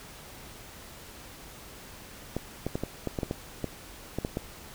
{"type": "clicks", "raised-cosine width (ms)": 2, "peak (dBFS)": -16, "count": 12, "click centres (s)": [2.366, 2.666, 2.755, 2.836, 3.073, 3.188, 3.232, 3.311, 3.643, 4.186, 4.249, 4.371], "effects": ["pink hiss -47 dBFS RMS until 4.74 s"]}